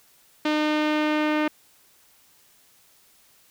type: tone with low-pass filter sweep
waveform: sawtooth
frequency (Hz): 304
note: D#4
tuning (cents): -40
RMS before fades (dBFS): -23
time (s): 0.45-1.48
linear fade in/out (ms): 5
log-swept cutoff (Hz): 3600 to 2400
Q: 1.4
effects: white hiss -58 dBFS RMS until 3.5 s